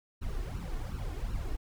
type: noise with flanger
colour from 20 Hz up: brown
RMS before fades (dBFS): -35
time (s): 0.21-1.57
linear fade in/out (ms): 20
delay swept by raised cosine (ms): 0.71 to 2.81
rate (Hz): 2.7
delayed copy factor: +0.75
effects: none